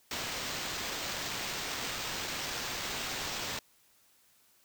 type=noise with sample-and-hold; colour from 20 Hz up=white; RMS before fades=-37 dBFS; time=0.11-3.59 s; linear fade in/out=2 ms; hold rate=11025 Hz; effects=white hiss -66 dBFS RMS until 4.64 s